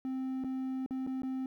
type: tone with dropouts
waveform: triangle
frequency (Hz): 261.6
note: C4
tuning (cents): 0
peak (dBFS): -31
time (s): 0.05-1.46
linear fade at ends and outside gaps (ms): 1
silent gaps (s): 0.439-0.445 / 0.862-0.908 / 1.066-1.073 / 1.22-1.233
effects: 12-bit